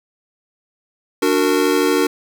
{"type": "chord", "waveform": "square", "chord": "D augmented", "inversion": "none", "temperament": "just", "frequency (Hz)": [293.7, 367.1, 458.9], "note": ["D4", "F#4", "A#4"], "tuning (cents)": [0, -14, -27], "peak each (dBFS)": -19, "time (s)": [1.22, 2.07], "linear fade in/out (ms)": 5, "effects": []}